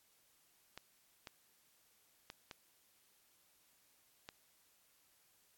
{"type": "clicks", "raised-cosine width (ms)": 0.2, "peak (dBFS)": -30, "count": 5, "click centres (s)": [0.776, 1.272, 2.301, 2.512, 4.289], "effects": ["white hiss -72 dBFS RMS until 5.57 s", "AAC 64 kbps"]}